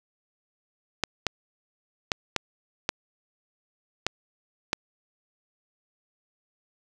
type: clicks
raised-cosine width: 0.2 ms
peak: -6 dBFS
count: 7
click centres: 1.037 / 1.267 / 2.118 / 2.363 / 2.891 / 4.066 / 4.731 s
effects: none